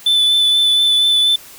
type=tone with vibrato; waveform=triangle; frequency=3504 Hz; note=A7; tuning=8 cents flat; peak=-9 dBFS; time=0.06-1.36 s; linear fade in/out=5 ms; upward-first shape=sine; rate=4.2 Hz; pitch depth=15 cents each way; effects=white hiss -39 dBFS RMS until 1.58 s